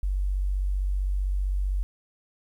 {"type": "tone", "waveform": "sine", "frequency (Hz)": 47.75, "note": "G1", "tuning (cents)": -45, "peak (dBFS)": -23, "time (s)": [0.03, 1.83], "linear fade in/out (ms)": 0, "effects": ["10-bit"]}